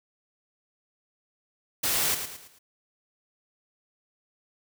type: noise with echo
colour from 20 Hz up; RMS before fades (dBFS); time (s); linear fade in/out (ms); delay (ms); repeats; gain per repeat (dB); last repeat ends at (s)
white; -26; 1.83-2.15; 10; 110; 4; -8; 2.59
effects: none